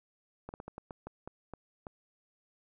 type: slowing click train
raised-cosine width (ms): 1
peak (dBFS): -28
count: 10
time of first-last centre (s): 0.49-1.868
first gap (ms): 49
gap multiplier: 1.27
effects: none